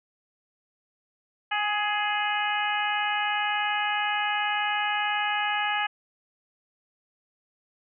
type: harmonic tone with a mistuned harmonic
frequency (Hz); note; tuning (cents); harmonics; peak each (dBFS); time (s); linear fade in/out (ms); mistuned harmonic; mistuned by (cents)
418.6; G#4; +14; 2 / 3 / 4 / 5 / 6 / 7; -28 / -33 / -30 / -34 / -33 / -33; 1.51-5.87; 10; 2; -17
effects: none